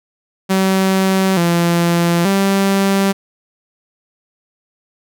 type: tone with pitch steps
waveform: sawtooth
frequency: 190.7 / 171.1 / 195.8 Hz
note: G3 / F3 / G3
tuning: -47 / -35 / -2 cents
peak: -8 dBFS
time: 0.49-3.13 s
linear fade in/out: 20 ms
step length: 880 ms
effects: none